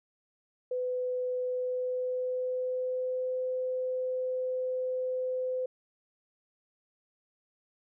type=tone with pitch glide; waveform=sine; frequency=502 to 510.2 Hz; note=B4 to C5; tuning=+28 to -44 cents; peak=-29 dBFS; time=0.71-5.66 s; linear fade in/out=5 ms; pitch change=+28 cents; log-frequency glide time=1.41-3.38 s; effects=none